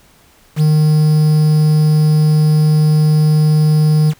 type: tone with quantisation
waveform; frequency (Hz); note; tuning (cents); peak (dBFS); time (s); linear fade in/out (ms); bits
triangle; 153.4; D#3; -24; -6; 0.56-4.14; 50; 5
effects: pink hiss -49 dBFS RMS until 4.19 s